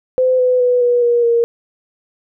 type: tone with pitch steps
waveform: sine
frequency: 512 / 502.9 / 494 / 485.2 / 476.6 / 468.2 Hz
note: C5 / B4 / B4 / B4 / A#4 / A#4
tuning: -38 / +31 / 0 / -31 / +38 / +8 cents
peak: -10 dBFS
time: 0.18-1.44 s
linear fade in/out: 0 ms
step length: 210 ms
effects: none